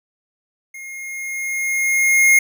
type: tone with level ramp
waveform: square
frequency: 2142 Hz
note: C7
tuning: 40 cents sharp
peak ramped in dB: -33 to -9 dBFS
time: 0.74-2.39 s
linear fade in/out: 5 ms
effects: none